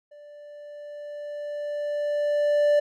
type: tone with level ramp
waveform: triangle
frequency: 587.3 Hz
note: D5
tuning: in tune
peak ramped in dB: -43 to -14 dBFS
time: 0.11-2.8 s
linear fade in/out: 10 ms
effects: none